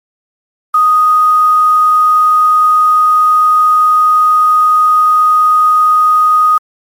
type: tone with quantisation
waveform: sine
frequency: 1244.5 Hz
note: D#6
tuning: in tune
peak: -5 dBFS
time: 0.74-6.58 s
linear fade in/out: 5 ms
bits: 5
effects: MP3 64 kbps